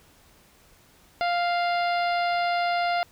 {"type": "harmonic tone", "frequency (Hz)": 698.5, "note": "F5", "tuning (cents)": 0, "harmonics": [1, 2, 3, 4, 5, 6, 7], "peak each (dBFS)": [-23, -31, -33, -38, -41, -40, -42], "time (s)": [1.21, 3.03], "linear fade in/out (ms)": 0, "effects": ["pink hiss -57 dBFS RMS until 3.11 s"]}